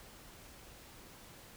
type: silence
effects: pink hiss -55 dBFS RMS until 1.56 s